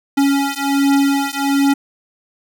square beating tone pair, 277.7 / 279 Hz, C#4 / C#4, +3 / +11 cents, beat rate 1.3 Hz, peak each -17 dBFS, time 0.17-1.74 s, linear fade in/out 10 ms, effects none

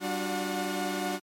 sawtooth tone cluster, 192.9 / 294.8 / 360.9 / 726 Hz, G3 / D4 / F#4 / F#5, -28 / +7 / -43 / -33 cents, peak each -31 dBFS, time 0-1.2 s, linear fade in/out 50 ms, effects MP3 64 kbps

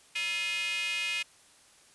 square tone with high-pass filter, 191.9 Hz, G3, 37 cents flat, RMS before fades -32 dBFS, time 0.15-1.23 s, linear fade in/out 10 ms, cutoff 2500 Hz, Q 5.4, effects white hiss -59 dBFS RMS until 1.94 s + resampled to 24000 Hz

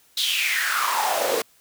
pink noise with high-pass filter sweep, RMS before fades -23 dBFS, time 0.17-1.42 s, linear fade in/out 5 ms, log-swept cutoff 3800 to 420 Hz, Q 6.1, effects white hiss -58 dBFS RMS until 1.6 s

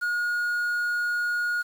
triangle tone with quantisation, 1440 Hz, F#6, 47 cents flat, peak -22 dBFS, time 0.01-1.63 s, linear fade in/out 20 ms, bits 8, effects none

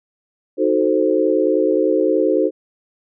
sine chord, D# diminished seventh, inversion none, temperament equal, 311.1 / 370 / 440 / 523.3 Hz, D#4 / F#4 / A4 / C5, 0 / 0 / 0 / 0 cents, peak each -19 dBFS, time 0.57-2.51 s, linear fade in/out 50 ms, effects none

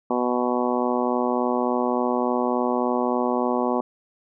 harmonic tone, 123.47 Hz, B2, in tune, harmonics 2 / 3 / 4 / 5 / 6 / 7 / 8 / 9, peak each -25 / -27 / -28 / -29 / -30 / -30 / -31 / -32 dBFS, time 0.1-3.81 s, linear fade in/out 5 ms, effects none

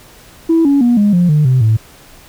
sine tone with pitch steps, 328.5 / 281.1 / 240.5 / 205.8 / 176.04 / 150.62 / 128.87 / 110.26 Hz, E4 / C#4 / B3 / G#3 / F3 / D3 / C3 / A2, -6 / +24 / -46 / -16 / +14 / +44 / -26 / +4 cents, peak -6 dBFS, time 0.49-1.77 s, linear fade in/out 10 ms, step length 160 ms, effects tanh soft clip ceiling -4 dBFS + pink hiss -41 dBFS RMS until 2.28 s

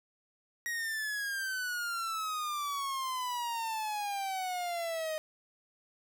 45% pulse exponential sweep, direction down, 1900 to 619 Hz, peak -33 dBFS, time 0.66-5.18 s, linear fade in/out 0 ms, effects none

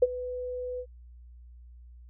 sine tone with ADSR envelope, 498.9 Hz, B4, 17 cents sharp, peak -14 dBFS, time 0.02-0.86 s, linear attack 7 ms, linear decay 34 ms, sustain -18 dB, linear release 65 ms, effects added 60 Hz sine -47 dBFS peak until 2.09 s

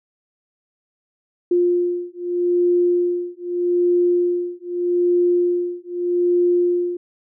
sine beating tone pair, 352 / 352.81 Hz, F4 / F4, +14 / +18 cents, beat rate 0.81 Hz, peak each -19 dBFS, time 1.51-6.97 s, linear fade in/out 5 ms, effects none

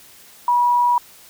sine tone, 969 Hz, B5, 33 cents flat, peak -13 dBFS, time 0.48-0.98 s, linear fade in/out 2 ms, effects white hiss -46 dBFS RMS until 1.29 s

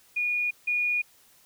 sine tone pair in turn, 2445 / 2445 Hz, D#7 / D#7, -31 / -31 cents, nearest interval unison, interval 0 cents, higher neither, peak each -24 / -23 dBFS, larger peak second, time 0.16-0.51 / 0.67-1.02 s, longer neither, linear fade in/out 10 ms, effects white hiss -59 dBFS RMS until 1.45 s

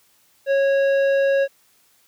sine tone with tanh clipping, 550 Hz, C#5, 14 cents flat, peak -17 dBFS, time 0.46-1.48 s, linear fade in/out 50 ms, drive 11 dB, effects white hiss -59 dBFS RMS until 2.07 s + high-pass 60 Hz 12 dB/octave

